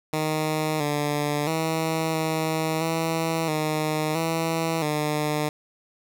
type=tone with pitch steps; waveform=10% pulse; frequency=155.4 / 147.1 / 160.8 / 159 / 163.1 / 154.5 / 163.5 / 150.6 Hz; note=D#3 / D3 / E3 / D#3 / E3 / D#3 / E3 / D3; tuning=-2 / +3 / -43 / +38 / -18 / -12 / -14 / +44 cents; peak=-15 dBFS; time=0.13-5.49 s; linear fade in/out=2 ms; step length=670 ms; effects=none